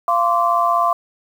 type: tone cluster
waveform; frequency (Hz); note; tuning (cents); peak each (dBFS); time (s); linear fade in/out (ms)
sine; 690 / 1042 / 1158; F5 / C6 / D6; -21 / -7 / -25; -18; 0.08-0.93; 2
effects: 7-bit